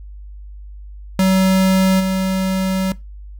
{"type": "tone with level steps", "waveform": "square", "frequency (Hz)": 189.2, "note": "F#3", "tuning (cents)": 39, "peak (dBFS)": [-12, -17], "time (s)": [1.19, 2.92], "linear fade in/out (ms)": 2, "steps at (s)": 1.99, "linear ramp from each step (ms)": 20, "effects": ["noise-tail reverb RT60 0.2 s tail -19 dB re dry", "added 50 Hz sine -32 dBFS peak until 3.39 s"]}